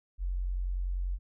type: tone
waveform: sine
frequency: 45.24 Hz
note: F#1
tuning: 38 cents flat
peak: -29 dBFS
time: 0.18-1.19 s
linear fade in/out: 50 ms
effects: none